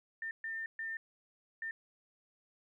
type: tone bursts at uneven times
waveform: sine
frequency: 1803 Hz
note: A6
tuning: 42 cents sharp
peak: -37 dBFS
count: 4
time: 0.22-0.31 / 0.44-0.66 / 0.79-0.97 / 1.62-1.71 s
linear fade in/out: 2 ms
effects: 13-bit